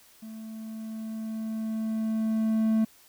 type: tone with level ramp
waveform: triangle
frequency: 220.6 Hz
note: A3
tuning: 5 cents sharp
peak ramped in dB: -37 to -18 dBFS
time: 0.22-2.85 s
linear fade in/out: 10 ms
effects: white hiss -57 dBFS RMS until 3.08 s